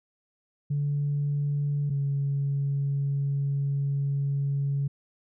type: tone pair in turn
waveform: sine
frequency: 144.2 / 140.01 Hz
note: D3 / C#3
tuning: -31 / +18 cents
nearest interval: minor second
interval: 51 cents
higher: first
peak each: -23 dBFS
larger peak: neither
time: 0.7-1.9 / 1.9-4.88 s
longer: second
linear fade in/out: 10 ms
effects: tanh soft clip ceiling -20 dBFS